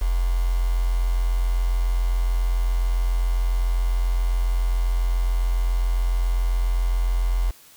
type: tone with quantisation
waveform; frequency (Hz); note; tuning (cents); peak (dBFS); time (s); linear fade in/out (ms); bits
sine; 43.65; F1; 0; -18; 0.01-7.51; 10; 6
effects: white hiss -50 dBFS RMS until 7.76 s